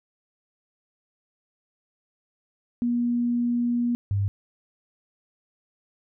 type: tone pair in turn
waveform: sine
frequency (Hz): 240 / 99.86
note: B3 / G2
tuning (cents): -49 / +33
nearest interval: octave + minor third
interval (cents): 1518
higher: first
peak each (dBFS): -21 / -21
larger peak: neither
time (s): 2.82-3.95 / 4.11-4.28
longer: first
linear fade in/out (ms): 0
effects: none